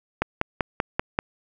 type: click train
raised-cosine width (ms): 0.5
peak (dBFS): -6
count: 6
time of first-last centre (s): 0.22-1.189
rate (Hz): 5.16
effects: none